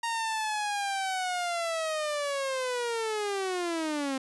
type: linear sweep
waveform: sawtooth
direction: down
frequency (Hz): 932.3 to 261.6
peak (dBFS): -25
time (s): 0.03-4.18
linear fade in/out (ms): 5
effects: resampled to 24000 Hz